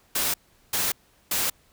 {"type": "noise bursts", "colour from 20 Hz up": "white", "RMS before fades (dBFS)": -25, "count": 3, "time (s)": [0.15, 1.5], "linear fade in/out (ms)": 5, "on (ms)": 190, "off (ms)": 390, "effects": ["pink hiss -61 dBFS RMS until 1.72 s"]}